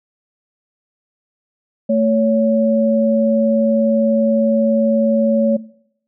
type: tone pair together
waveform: sine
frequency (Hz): 222.4 / 561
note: A3 / C#5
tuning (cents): +19 / +21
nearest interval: octave + major third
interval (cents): 1602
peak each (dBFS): -15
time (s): 1.89-5.57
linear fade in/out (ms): 10
effects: noise-tail reverb RT60 0.7 s tail -20 dB re dry